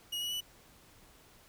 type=tone with pitch steps; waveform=40% pulse; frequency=2890 / 2927 / 2964 Hz; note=F#7 / F#7 / F#7; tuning=-41 / -19 / +2 cents; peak=-33 dBFS; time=0.12-0.408 s; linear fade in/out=10 ms; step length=96 ms; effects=pink hiss -60 dBFS RMS until 1.48 s